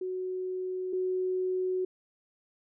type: tone pair in turn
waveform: sine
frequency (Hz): 370 / 370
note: F#4 / F#4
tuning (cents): 0 / 0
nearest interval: unison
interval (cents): 0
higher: neither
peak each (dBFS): -31 / -27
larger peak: second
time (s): 0.01-0.93 / 0.93-1.85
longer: neither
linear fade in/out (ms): 5
effects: none